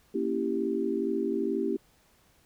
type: chord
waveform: sine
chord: A# diminished seventh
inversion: none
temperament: equal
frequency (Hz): 233.1 / 277.2 / 329.6 / 392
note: A#3 / C#4 / E4 / G4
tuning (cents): 0 / 0 / 0 / 0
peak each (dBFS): -33 / -33 / -32 / -30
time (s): 0.14-1.77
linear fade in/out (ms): 10
effects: pink hiss -64 dBFS RMS until 2.45 s